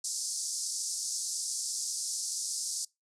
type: band-pass noise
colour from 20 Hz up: pink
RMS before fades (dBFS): -35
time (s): 0.04-2.85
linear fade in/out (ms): 5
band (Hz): 4900 to 9800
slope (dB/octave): 48
effects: noise-tail reverb RT60 0.2 s tail -24 dB re dry